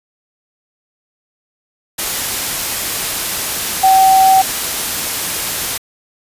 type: tone in noise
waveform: sine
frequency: 765 Hz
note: G5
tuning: 42 cents flat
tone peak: -6 dBFS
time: 3.83-4.42 s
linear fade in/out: 10 ms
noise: white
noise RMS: -19 dBFS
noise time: 1.98-5.78 s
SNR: +10 dB
effects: resampled to 32000 Hz